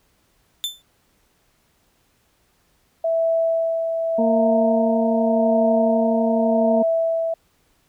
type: tone with exponential decay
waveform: 40% pulse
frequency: 3537 Hz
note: A7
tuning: 8 cents sharp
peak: -18 dBFS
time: 0.64-0.82 s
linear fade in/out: 0 ms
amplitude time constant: 39 ms
type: tone with tremolo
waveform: sine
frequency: 658 Hz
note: E5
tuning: 3 cents flat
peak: -16 dBFS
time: 3.04-7.34 s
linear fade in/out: 5 ms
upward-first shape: sine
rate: 0.86 Hz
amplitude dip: 40%
type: harmonic tone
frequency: 230 Hz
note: A#3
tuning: 23 cents flat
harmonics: 1 / 2 / 3 / 4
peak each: -19 / -25 / -29 / -31 dBFS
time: 4.18-6.83 s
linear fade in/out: 10 ms
effects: pink hiss -63 dBFS RMS until 7.88 s